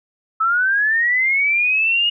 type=linear sweep; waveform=sine; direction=up; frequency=1291 to 2882 Hz; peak=-14 dBFS; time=0.4-2.1 s; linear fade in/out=10 ms; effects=none